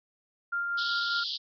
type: tone with tremolo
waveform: sine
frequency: 1396.9 Hz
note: F6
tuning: in tune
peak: -27 dBFS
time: 0.52-1.24 s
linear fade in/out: 10 ms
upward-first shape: sine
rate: 5.1 Hz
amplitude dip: 25%
type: band-pass noise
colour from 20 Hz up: white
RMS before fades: -34 dBFS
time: 0.77-1.38 s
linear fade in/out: 20 ms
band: 3100 to 5000 Hz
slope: 96 dB/octave
effects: none